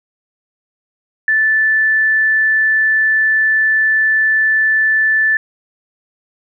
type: tone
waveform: sine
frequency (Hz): 1755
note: A6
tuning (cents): -5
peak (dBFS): -10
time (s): 1.28-5.37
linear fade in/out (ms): 2
effects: none